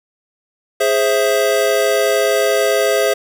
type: chord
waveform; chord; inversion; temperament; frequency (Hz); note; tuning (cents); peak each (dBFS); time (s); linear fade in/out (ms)
square; Ab augmented; none; equal with one note detuned; 415.3 / 526.3 / 659.3; Ab4 / C5 / E5; 0 / +10 / 0; -18; 0.8-3.14; 10
effects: none